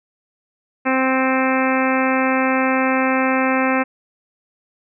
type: harmonic tone with a mistuned harmonic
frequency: 261.6 Hz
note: C4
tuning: in tune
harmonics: 1 / 2 / 3 / 4 / 5 / 6 / 7 / 8 / 9 / 10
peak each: -19 / -22 / -24 / -25 / -26 / -27 / -27 / -28 / -29 / -29 dBFS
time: 0.85-3.84 s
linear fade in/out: 20 ms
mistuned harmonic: 8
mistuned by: +19 cents
effects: none